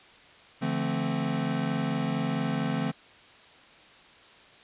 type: chord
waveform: square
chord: D minor seventh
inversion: none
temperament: equal with one note detuned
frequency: 146.83 / 171.22 / 220 / 261.6 Hz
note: D3 / F3 / A3 / C4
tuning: 0 / -34 / 0 / 0 cents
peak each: -33 dBFS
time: 0.61-2.92 s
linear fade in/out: 20 ms
effects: white hiss -53 dBFS RMS until 4.63 s + resampled to 8000 Hz